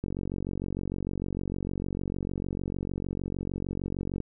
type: click train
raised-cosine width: 3 ms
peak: -19 dBFS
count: 195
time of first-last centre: 0.04-4.203 s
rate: 46.6 Hz
effects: none